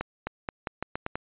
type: accelerating click train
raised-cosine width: 0.5 ms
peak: -15 dBFS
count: 8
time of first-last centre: 0.01-1.155 s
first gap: 260 ms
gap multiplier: 0.84
effects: resampled to 8000 Hz